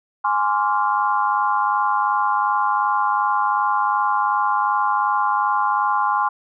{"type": "chord", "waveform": "sine", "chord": "D half-diminished seventh", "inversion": "second", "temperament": "equal with one note detuned", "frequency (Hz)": [830.6, 1046.5, 1149.2, 1396.9], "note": ["Ab5", "C6", "D6", "F6"], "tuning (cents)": [0, 0, -38, 0], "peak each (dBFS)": [-21, -20, -24, -26], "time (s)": [0.24, 6.29], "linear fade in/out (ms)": 10, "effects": []}